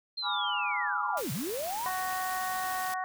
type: linear two-way sweep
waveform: sine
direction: down then up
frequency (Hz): 4226 to 113.4 to 1052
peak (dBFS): -32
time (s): 0.17-1.89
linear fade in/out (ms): 10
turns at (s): 1.32
type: chord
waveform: sine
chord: G# diminished seventh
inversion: none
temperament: equal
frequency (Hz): 830.6 / 987.8 / 1174.7 / 1396.9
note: G#5 / B5 / D6 / F6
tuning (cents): 0 / 0 / 0 / 0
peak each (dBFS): -35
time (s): 0.22-1.22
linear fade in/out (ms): 50
type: noise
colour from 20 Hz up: white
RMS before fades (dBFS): -40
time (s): 1.17-2.94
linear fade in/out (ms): 2
type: harmonic tone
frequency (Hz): 371.8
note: F#4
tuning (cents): +8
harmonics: 2 / 3 / 4 / 5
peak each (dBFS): -33 / -36 / -41 / -39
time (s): 1.86-3.04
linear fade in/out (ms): 0
effects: none